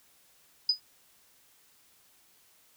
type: tone with exponential decay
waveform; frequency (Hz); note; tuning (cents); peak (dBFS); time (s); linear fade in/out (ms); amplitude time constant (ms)
sine; 4979; D#8; 0; -18; 0.69-0.8; 5; 22
effects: white hiss -63 dBFS RMS until 2.76 s